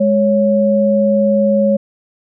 sine tone pair together, 207.7 / 554.4 Hz, G#3 / C#5, 0 / 0 cents, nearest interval octave + perfect fourth, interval 1700 cents, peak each -13 / -12 dBFS, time 0-1.77 s, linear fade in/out 10 ms, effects none

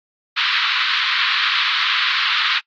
white band-pass noise, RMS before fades -19 dBFS, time 0.36-2.6 s, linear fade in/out 20 ms, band 1100 to 4100 Hz, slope 48 dB/octave, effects noise-tail reverb RT60 0.1 s tail -24 dB re dry + AAC 32 kbps

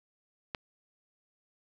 click, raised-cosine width 0.3 ms, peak -18 dBFS, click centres 0.548 s, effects none

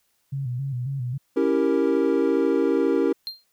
sine tone with vibrato, 130.2 Hz, C3, 8 cents flat, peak -25 dBFS, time 0.32-1.18 s, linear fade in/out 10 ms, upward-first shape square, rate 3.7 Hz, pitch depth 95 cents each way
triangle chord, C# diminished seventh, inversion none, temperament equal, 277.2 / 329.6 / 392 / 466.2 Hz, C#4 / E4 / G4 / Bb4, 0 / 0 / 0 / 0 cents, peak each -22 dBFS, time 1.36-3.13 s, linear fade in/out 10 ms
triangle tone with exponential decay, 4186 Hz, C8, in tune, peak -24 dBFS, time 3.27-3.44 s, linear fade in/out 0 ms, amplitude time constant 36 ms
effects white hiss -69 dBFS RMS until 3.52 s

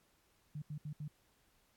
sine tone bursts at uneven times, 150 Hz, D3, 37 cents sharp, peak -40 dBFS, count 4, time 0.55-0.62 / 0.7-0.78 / 0.85-0.93 / 1-1.08 s, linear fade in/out 5 ms, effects pink hiss -73 dBFS RMS until 1.76 s + AAC 64 kbps

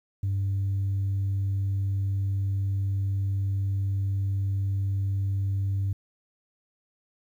sine tone, 98 Hz, G2, in tune, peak -22 dBFS, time 0.23-5.93 s, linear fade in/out 5 ms, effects tanh soft clip ceiling -22 dBFS + 10-bit

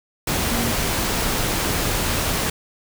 sine tone in noise, 232.9 Hz, A#3, 1 cent flat, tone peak -24 dBFS, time 0.51-0.72 s, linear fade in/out 5 ms, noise pink, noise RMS -22 dBFS, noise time 0.27-2.5 s, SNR -5 dB, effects none

